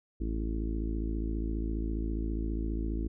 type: harmonic tone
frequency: 54.8 Hz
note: A1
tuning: 6 cents flat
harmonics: 1 / 2 / 3 / 4 / 5 / 6 / 7 / 8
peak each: -31 / -44 / -46 / -41 / -40 / -39 / -49 / -51 dBFS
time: 0.2-3.08 s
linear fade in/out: 10 ms
effects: none